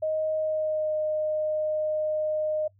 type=tone with pitch glide; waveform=sine; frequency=625 to 615.3 Hz; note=D#5 to D#5; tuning=+8 to -19 cents; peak=-24 dBFS; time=0.02-2.68 s; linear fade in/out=10 ms; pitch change=-27 cents; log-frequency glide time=0.36-0.95 s; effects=noise-tail reverb RT60 0.1 s tail -22 dB re dry + added 98 Hz sine -58 dBFS peak until 2.79 s